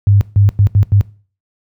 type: tone bursts at uneven times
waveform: sine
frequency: 100.7 Hz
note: G2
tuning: 47 cents sharp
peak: -5 dBFS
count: 5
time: 0.07-0.21 / 0.36-0.49 / 0.59-0.67 / 0.75-0.83 / 0.92-1.01 s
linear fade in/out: 0 ms
effects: noise-tail reverb RT60 0.4 s tail -21 dB re dry + high-pass 60 Hz 12 dB/octave